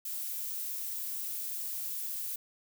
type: noise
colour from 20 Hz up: violet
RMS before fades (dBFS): -37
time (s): 0.05-2.36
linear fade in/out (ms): 5
effects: none